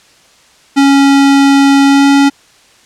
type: tone with pitch glide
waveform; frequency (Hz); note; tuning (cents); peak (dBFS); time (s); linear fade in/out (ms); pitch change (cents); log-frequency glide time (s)
square; 277.2 to 279.3; C#4 to C#4; 0 to +13; -5; 0.76-2.3; 20; +13; 1.86-2.06
effects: white hiss -45 dBFS RMS until 2.85 s + low-pass 7000 Hz 12 dB/octave